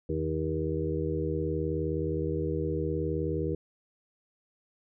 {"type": "harmonic tone with a mistuned harmonic", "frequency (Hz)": 79.3, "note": "D#2", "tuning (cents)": 33, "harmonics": [1, 2, 4, 5, 6], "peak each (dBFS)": [-34, -34, -34, -34, -34], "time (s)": [0.09, 3.55], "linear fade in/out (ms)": 5, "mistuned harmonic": 1, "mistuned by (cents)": 69, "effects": []}